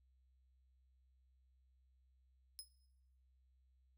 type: tone with exponential decay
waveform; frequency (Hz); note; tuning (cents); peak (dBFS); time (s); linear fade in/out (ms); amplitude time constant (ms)
20% pulse; 5120; D#8; +49; -38; 2.59-2.69; 0; 21
effects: noise-tail reverb RT60 0.9 s tail -18 dB re dry + added 64 Hz sine -70 dBFS peak until 3.97 s